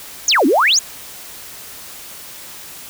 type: exponential two-way sweep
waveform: sine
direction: down then up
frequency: 7140 to 246.9 to 7140 Hz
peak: -10 dBFS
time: 0.28-0.79 s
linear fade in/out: 2 ms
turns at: 0.46 s
effects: white hiss -35 dBFS RMS until 2.89 s